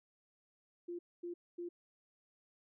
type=tone bursts; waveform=sine; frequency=347.8 Hz; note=F4; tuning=7 cents flat; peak=-40 dBFS; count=3; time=0.88-1.69 s; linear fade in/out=10 ms; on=110 ms; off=240 ms; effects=none